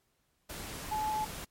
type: tone in noise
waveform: sine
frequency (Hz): 859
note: A5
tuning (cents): -42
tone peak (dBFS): -30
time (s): 0.91-1.25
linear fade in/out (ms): 10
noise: pink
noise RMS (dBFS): -42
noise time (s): 0.49-1.45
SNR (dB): +9
effects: pink hiss -75 dBFS RMS until 1.5 s + MP3 64 kbps